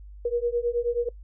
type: beating tone pair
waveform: sine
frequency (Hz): 472.6 / 482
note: A#4 / B4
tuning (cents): +24 / -42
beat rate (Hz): 9.4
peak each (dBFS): -26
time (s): 0.25-1.09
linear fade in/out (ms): 5
effects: noise-tail reverb RT60 0.1 s tail -22 dB re dry + added 50 Hz sine -41 dBFS peak until 1.23 s